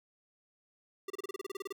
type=tone bursts; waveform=square; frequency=392 Hz; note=G4; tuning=in tune; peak=-37 dBFS; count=13; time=1.08-1.726 s; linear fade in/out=5 ms; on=22 ms; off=30 ms; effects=none